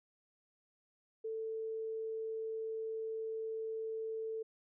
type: tone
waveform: sine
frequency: 443.9 Hz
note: A4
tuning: 15 cents sharp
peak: -37 dBFS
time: 1.24-4.43 s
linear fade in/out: 10 ms
effects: none